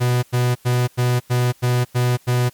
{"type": "tone bursts", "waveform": "45% pulse", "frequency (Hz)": 123.47, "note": "B2", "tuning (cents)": 0, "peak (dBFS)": -15, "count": 8, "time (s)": [0, 2.498], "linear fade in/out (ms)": 20, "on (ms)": 230, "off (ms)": 94, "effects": ["white hiss -53 dBFS RMS until 2.53 s", "MP3 96 kbps"]}